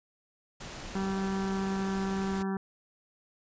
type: noise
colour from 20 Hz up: pink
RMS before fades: -42 dBFS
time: 0.6-2.43 s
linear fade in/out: 10 ms
type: harmonic tone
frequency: 193.3 Hz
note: G3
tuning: 24 cents flat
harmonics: 1 / 2 / 4 / 5 / 6 / 7 / 8 / 9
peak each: -30 / -36 / -42 / -44 / -46 / -47 / -48 / -49 dBFS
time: 0.95-2.57 s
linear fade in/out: 2 ms
effects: resampled to 16000 Hz